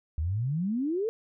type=exponential sweep; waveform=sine; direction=up; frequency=72.8 to 466.2 Hz; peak=-26 dBFS; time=0.18-1.09 s; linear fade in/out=0 ms; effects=none